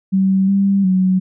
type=tone with pitch steps; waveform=sine; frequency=191.6 / 197.1 / 186.4 Hz; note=G3 / G3 / F#3; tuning=-39 / +10 / +13 cents; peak=-11 dBFS; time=0.12-1.2 s; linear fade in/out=20 ms; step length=360 ms; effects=none